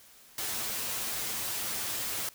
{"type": "noise with comb filter", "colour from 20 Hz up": "white", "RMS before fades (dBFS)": -34, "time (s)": [0.38, 2.29], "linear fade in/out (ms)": 2, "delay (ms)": 9.2, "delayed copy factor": 0.65, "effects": ["white hiss -56 dBFS RMS until 2.34 s"]}